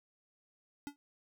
square tone with exponential decay, 287.1 Hz, D4, 39 cents flat, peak -36 dBFS, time 0.87-0.96 s, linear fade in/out 0 ms, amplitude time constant 19 ms, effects none

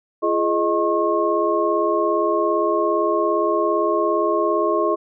sine tone cluster, 341.5 / 419 / 623 / 1083 Hz, F4 / G#4 / D#5 / C#6, -39 / +15 / +2 / -41 cents, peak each -22 dBFS, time 0.22-4.96 s, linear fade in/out 20 ms, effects none

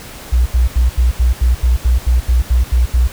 sine tone bursts, 61 Hz, B1, 21 cents flat, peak -8 dBFS, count 13, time 0.32-3.076 s, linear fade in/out 10 ms, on 140 ms, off 78 ms, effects pink hiss -33 dBFS RMS until 3.12 s

